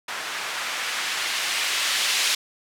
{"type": "noise with low-pass filter sweep", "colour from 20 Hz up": "violet", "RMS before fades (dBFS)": -26, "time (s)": [0.08, 2.35], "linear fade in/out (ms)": 5, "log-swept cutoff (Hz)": [1400, 3200], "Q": 0.85, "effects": []}